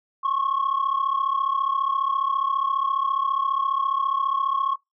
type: tone pair together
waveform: sine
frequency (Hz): 1074 / 1108.7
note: C6 / C#6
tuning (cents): +45 / 0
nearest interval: minor second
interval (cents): 55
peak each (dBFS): -22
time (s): 0.23-4.76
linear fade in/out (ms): 20
effects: noise-tail reverb RT60 0.2 s tail -26 dB re dry + tanh soft clip ceiling -16 dBFS